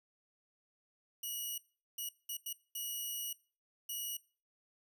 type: tone bursts at uneven times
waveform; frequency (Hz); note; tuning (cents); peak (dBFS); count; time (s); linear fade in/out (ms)
5% pulse; 2910; F#7; -29; -30; 6; 1.23-1.58 / 1.98-2.09 / 2.29-2.37 / 2.46-2.53 / 2.75-3.33 / 3.89-4.17; 5
effects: noise-tail reverb RT60 0.4 s tail -22 dB re dry